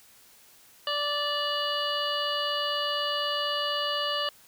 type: harmonic tone with a mistuned harmonic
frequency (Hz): 584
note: D5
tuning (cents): -10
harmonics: 1 / 2 / 3 / 5 / 6 / 7 / 8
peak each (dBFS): -33 / -32 / -36 / -30 / -40 / -41 / -38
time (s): 0.87-4.29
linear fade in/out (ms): 2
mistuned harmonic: 8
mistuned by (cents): -24
effects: white hiss -56 dBFS RMS until 4.47 s